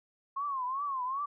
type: tone with vibrato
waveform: sine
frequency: 1074 Hz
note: C6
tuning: 45 cents sharp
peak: -31 dBFS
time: 0.36-1.26 s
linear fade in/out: 10 ms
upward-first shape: triangle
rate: 2.6 Hz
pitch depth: 160 cents each way
effects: none